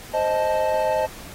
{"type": "chord", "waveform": "triangle", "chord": "A diminished", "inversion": "first", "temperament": "equal with one note detuned", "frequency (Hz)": [523.3, 622.3, 874.9], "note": ["C5", "Eb5", "A5"], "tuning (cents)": [0, 0, -10], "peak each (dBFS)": [-23, -20, -22], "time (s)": [0.13, 1.07], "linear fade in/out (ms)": 20, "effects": ["pink hiss -41 dBFS RMS until 1.34 s", "AAC 48 kbps"]}